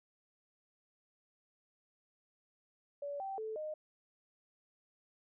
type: tone with pitch steps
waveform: sine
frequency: 572 / 777 / 437.8 / 615 Hz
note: D5 / G5 / A4 / D#5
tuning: -46 / -16 / -9 / -20 cents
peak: -38 dBFS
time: 3.02-3.74 s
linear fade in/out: 5 ms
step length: 180 ms
effects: none